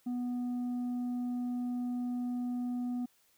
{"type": "tone with tanh clipping", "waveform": "sine", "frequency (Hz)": 245.7, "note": "B3", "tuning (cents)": -9, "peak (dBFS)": -33, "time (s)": [0.06, 3.06], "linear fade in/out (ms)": 10, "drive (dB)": 4, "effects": ["white hiss -69 dBFS RMS until 3.37 s"]}